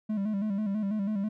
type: tone with vibrato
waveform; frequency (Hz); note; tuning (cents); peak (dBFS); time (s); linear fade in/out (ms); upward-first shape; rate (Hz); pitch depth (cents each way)
triangle; 205.8; G#3; -16; -25; 0.09-1.29; 10; square; 6.1; 76
effects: none